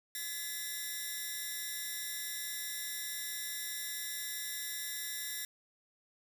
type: ring-modulated tone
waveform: 5% pulse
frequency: 1864.7 Hz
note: A#6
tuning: in tune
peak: -24 dBFS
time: 0.15-5.45 s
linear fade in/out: 2 ms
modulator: 150 Hz
effects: 9-bit